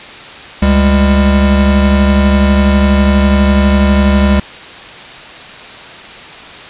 square tone pair together, 70.85 / 200.4 Hz, C#2 / G3, +38 / +38 cents, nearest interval octave + tritone, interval 1800 cents, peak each -10 dBFS, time 0.62-4.4 s, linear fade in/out 5 ms, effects white hiss -30 dBFS RMS until 6.69 s + resampled to 8000 Hz

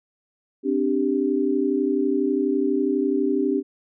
sine chord, C suspended second, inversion none, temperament equal, 261.6 / 293.7 / 392 Hz, C4 / D4 / G4, 0 / 0 / 0 cents, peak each -24 / -23 / -23 dBFS, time 0.63-3.63 s, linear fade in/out 50 ms, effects none

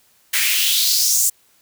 white noise with high-pass filter sweep, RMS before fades -17 dBFS, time 0.33-1.3 s, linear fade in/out 10 ms, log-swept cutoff 1900 to 7700 Hz, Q 3.2, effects white hiss -57 dBFS RMS until 1.61 s

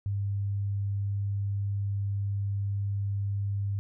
sine tone, 100.1 Hz, G2, 37 cents sharp, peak -27 dBFS, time 0.06-3.79 s, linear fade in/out 0 ms, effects none

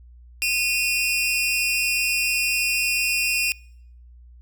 sawtooth tone pair together, 2476 / 2723 Hz, D#7 / F7, -9 / -44 cents, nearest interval major second, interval 165 cents, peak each -20 dBFS, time 0.42-3.52 s, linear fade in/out 0 ms, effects noise-tail reverb RT60 0.7 s tail -26 dB re dry + added 60 Hz sine -44 dBFS peak until 4.41 s

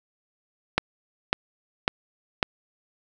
click train, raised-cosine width 0.3 ms, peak -3 dBFS, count 4, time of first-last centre 0.78-2.428 s, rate 1.82 Hz, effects none

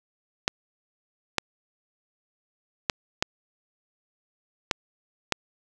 clicks, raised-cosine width 0.2 ms, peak -4 dBFS, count 6, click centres 0.479 / 1.383 / 2.898 / 3.225 / 4.712 / 5.323 s, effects none

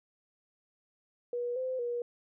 sine tone with pitch steps, 483.7 / 515 / 479.8 Hz, B4 / C5 / A#4, -36 / -28 / +50 cents, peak -31 dBFS, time 1.33-2.02 s, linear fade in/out 2 ms, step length 230 ms, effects none

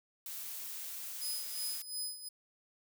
blue noise, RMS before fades -43 dBFS, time 0.26-1.82 s, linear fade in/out 2 ms
15% pulse tone with tremolo, 5020 Hz, D#8, 15 cents sharp, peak -30 dBFS, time 1.21-2.29 s, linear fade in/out 10 ms, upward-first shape sine, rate 2.8 Hz, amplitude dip 75%
effects none

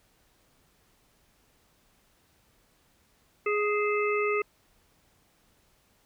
harmonic tone with a mistuned harmonic, 416.5 Hz, G#4, 5 cents sharp, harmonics 1 / 3 / 5 / 6, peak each -26 / -31 / -33 / -34 dBFS, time 3.46-4.42 s, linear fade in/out 5 ms, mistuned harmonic 6, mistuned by +75 cents, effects pink hiss -66 dBFS RMS until 6.05 s

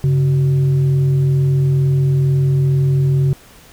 sine tone with frequency modulation, 138.59 Hz, C#3, in tune, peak -11 dBFS, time 0.04-3.33 s, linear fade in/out 0 ms, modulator 235 Hz, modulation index 0.32, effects pink hiss -44 dBFS RMS until 3.72 s

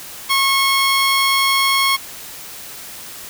15% pulse tone, 1090 Hz, C#6, 29 cents flat, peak -7 dBFS, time 0.29-1.97 s, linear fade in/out 20 ms, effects white hiss -34 dBFS RMS until 3.29 s

